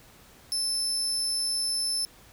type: tone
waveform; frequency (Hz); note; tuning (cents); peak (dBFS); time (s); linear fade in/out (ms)
30% pulse; 5274; E8; 0; -22; 0.52-2.05; 0
effects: pink hiss -54 dBFS RMS until 2.32 s